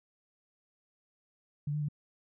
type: tone with pitch steps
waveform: sine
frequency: 146 / 149.9 / 147 Hz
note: D3 / D3 / D3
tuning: -10 / +36 / +2 cents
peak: -30 dBFS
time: 1.67-1.886 s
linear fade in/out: 5 ms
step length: 72 ms
effects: none